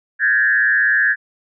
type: tone with frequency modulation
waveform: sine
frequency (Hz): 1682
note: G#6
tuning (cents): +22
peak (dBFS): -12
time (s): 0.19-1.16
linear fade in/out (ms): 50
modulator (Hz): 116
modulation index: 1.1
effects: none